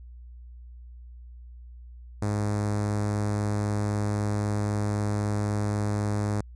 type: tone with notch filter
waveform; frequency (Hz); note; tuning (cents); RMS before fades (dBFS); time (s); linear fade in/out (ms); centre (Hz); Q
sawtooth; 103.83; G#2; 0; -27; 2.22-6.41; 5; 3000; 0.64
effects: added 60 Hz sine -42 dBFS peak until 6.55 s + resampled to 22050 Hz